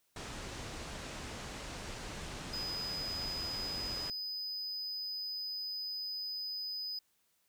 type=low-pass noise; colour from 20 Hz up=pink; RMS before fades=-44 dBFS; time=0.16-4.1 s; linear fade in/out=2 ms; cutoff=8100 Hz; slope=24 dB/octave
type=tone; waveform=triangle; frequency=4997 Hz; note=D#8; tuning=7 cents sharp; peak=-36 dBFS; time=2.53-6.99 s; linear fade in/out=5 ms
effects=white hiss -75 dBFS RMS until 7.48 s